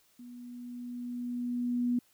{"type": "tone with level ramp", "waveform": "sine", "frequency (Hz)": 243.6, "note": "B3", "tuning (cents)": -24, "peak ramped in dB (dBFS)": [-45, -25], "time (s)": [0.19, 1.99], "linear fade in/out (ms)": 5, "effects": ["white hiss -67 dBFS RMS until 2.13 s"]}